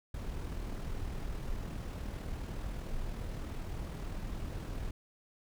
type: noise with amplitude modulation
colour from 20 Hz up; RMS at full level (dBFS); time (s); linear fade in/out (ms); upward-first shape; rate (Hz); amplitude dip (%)
brown; -37; 0.14-4.91; 5; sine; 39.7; 35
effects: none